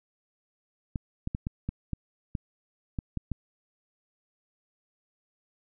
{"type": "clicks", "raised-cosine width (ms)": 5, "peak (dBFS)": -18, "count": 10, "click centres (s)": [0.958, 1.274, 1.349, 1.469, 1.69, 1.933, 2.352, 2.988, 3.173, 3.317], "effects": []}